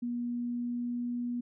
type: tone with pitch glide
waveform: sine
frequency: 240.5 to 242 Hz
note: B3 to B3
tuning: -46 to -35 cents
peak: -31 dBFS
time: 0.02-1.41 s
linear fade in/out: 10 ms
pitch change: +11 cents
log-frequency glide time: 0.25-1.18 s
effects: none